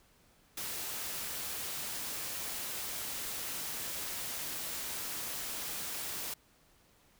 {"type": "noise", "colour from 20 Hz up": "white", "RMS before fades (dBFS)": -39, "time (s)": [0.57, 6.34], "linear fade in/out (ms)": 5, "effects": ["pink hiss -66 dBFS RMS until 7.19 s"]}